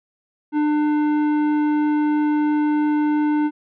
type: tone with tanh clipping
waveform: sine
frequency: 299.5 Hz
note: D4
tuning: 34 cents sharp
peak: -18 dBFS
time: 0.52-3.51 s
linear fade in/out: 50 ms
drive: 12 dB
effects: none